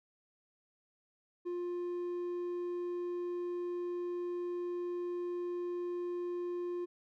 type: tone with hard clipping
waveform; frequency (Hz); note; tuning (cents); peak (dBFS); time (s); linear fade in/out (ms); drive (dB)
sine; 352.2; F4; +15; -36; 1.45-6.86; 20; 3
effects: none